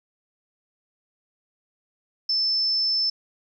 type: tone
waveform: sine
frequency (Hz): 5280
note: E8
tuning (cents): +2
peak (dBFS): -20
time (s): 2.29-3.1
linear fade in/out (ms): 5
effects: 10-bit